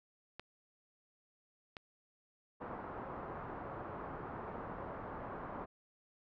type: clicks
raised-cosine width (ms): 0.3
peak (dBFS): -29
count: 2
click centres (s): 0.396 / 1.768
type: low-pass noise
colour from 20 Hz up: white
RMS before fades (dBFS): -45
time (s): 2.6-5.66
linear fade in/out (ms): 20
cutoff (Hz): 1200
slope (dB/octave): 24
effects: none